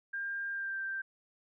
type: tone with pitch glide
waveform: sine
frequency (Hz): 1600 to 1571.6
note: G6 to G6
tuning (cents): +35 to +4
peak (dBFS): -34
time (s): 0.13-1.02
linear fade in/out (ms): 10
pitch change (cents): -31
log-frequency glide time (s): 0.51-0.78
effects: none